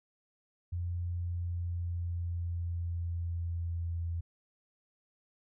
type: tone with pitch glide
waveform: sine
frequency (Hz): 87.31 to 84.48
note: F2 to E2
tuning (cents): 0 to +43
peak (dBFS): -32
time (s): 0.72-4.21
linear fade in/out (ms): 10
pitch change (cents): -57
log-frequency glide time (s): 1.09-4.1
effects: none